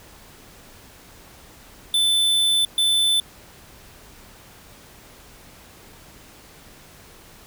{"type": "tone bursts at uneven times", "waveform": "square", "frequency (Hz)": 3520, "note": "A7", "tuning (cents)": 0, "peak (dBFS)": -17, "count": 2, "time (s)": [[1.94, 2.65], [2.78, 3.2]], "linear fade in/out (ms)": 2, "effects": ["pink hiss -47 dBFS RMS until 7.46 s"]}